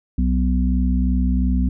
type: harmonic tone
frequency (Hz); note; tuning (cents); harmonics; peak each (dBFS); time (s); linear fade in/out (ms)
62.9; B1; +32; 1 / 3 / 4; -17 / -22 / -23; 0.18-1.69; 5
effects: none